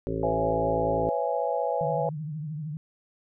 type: harmonic tone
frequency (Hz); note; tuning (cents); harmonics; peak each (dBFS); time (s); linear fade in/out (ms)
55; A1; 0; 1 / 2 / 3 / 5 / 6 / 7 / 8 / 9 / 10; -37 / -36 / -35 / -34 / -44 / -32 / -35 / -43 / -38; 0.07-1.09; 0
type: chord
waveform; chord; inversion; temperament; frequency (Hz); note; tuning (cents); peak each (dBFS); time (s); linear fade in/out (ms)
sine; C# minor seventh; third; just; 498.9 / 554.4 / 665.2 / 831.5; B4 / C#5 / E5 / G#5; +17 / 0 / +16 / +2; -30; 0.23-2.09; 2
type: tone with vibrato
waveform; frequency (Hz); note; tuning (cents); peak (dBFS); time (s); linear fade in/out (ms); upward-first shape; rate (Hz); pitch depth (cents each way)
sine; 152.8; D#3; -31; -31; 1.81-2.77; 0; triangle; 13; 120
effects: none